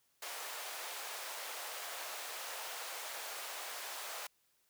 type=high-pass noise; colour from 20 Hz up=pink; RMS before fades=-44 dBFS; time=0.22-4.27 s; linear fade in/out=5 ms; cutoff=570 Hz; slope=24 dB/octave; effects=white hiss -75 dBFS RMS until 4.69 s